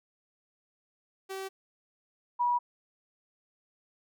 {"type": "tone pair in turn", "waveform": ["sawtooth", "sine"], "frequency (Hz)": [384.6, 969.1], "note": ["G4", "B5"], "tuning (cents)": [-33, -33], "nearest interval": "octave + major third", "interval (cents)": 1600, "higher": "second", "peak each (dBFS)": [-32, -24], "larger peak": "second", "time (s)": [[1.29, 1.49], [2.39, 2.59]], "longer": "neither", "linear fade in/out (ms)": 20, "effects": []}